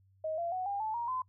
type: tone with pitch steps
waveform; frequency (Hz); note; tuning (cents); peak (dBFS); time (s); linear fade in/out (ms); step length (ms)
sine; 630 / 683.1 / 740.6 / 803 / 870.6 / 943.9 / 1023.4; D#5 / F5 / F#5 / G5 / A5 / A#5 / C6; +21 / -38 / +1 / +41 / -19 / +21 / -39; -32; 0.24-1.22; 5; 140
effects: noise-tail reverb RT60 0.1 s tail -23 dB re dry + added 96 Hz sine -63 dBFS peak until 1.28 s